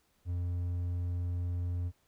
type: tone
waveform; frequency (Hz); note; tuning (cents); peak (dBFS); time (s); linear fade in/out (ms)
triangle; 88; F2; +14; -29; 0.25-1.92; 50
effects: pink hiss -72 dBFS RMS until 2.07 s